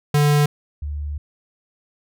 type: tone pair in turn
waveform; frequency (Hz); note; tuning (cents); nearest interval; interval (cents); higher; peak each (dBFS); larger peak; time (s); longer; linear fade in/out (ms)
square / sine; 146.8 / 73.4; D3 / D2; 0 / 0; octave; 1200; first; -14 / -24; first; 0.14-0.46 / 0.82-1.18; second; 5
effects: none